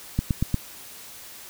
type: click train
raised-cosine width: 5 ms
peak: -9 dBFS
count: 4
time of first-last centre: 0.19-0.543 s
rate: 8.49 Hz
effects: white hiss -43 dBFS RMS until 1.49 s